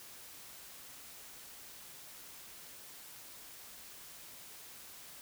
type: silence
effects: white hiss -52 dBFS RMS until 5.21 s